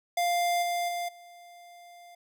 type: tone with level steps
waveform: square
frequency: 698.5 Hz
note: F5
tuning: in tune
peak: -25 / -28 / -31 / -49 dBFS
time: 0.17-2.15 s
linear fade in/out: 5 ms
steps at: 0.62 / 0.88 / 1.08 s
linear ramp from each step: 10 ms
effects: none